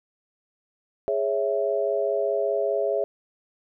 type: chord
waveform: sine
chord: C# minor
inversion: second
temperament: equal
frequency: 415.3 / 554.4 / 659.3 Hz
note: G#4 / C#5 / E5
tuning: 0 / 0 / 0 cents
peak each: -26 dBFS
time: 1.08-3.04 s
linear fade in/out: 0 ms
effects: none